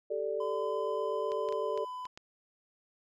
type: chord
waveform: sine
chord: G suspended second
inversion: none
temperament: equal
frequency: 392 / 440 / 587.3 Hz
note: G4 / A4 / D5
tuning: 0 / 0 / 0 cents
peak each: -37 / -34 / -35 dBFS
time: 0.1-1.85 s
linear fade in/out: 10 ms
type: tone with pitch glide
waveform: triangle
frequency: 1017 to 1003.6 Hz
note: C6 to B5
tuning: -50 to +28 cents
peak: -36 dBFS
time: 0.4-2.07 s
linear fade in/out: 5 ms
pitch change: -22 cents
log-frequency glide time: 1.6-1.86 s
type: clicks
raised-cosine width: 0.2 ms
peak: -29 dBFS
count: 6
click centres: 1.319 / 1.488 / 1.525 / 1.776 / 2.054 / 2.175 s
effects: none